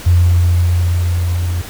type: tone with level ramp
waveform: sine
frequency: 87.31 Hz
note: F2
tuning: in tune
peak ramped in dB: -6 to -15 dBFS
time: 0.06-1.62 s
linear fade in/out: 10 ms
effects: pink hiss -31 dBFS RMS until 1.69 s